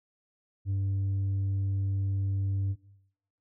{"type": "tone with tanh clipping", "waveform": "sine", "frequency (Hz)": 97.8, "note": "G2", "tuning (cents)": -4, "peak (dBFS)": -27, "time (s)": [0.65, 2.76], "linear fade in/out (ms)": 50, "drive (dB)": 3, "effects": ["noise-tail reverb RT60 0.8 s tail -20 dB re dry"]}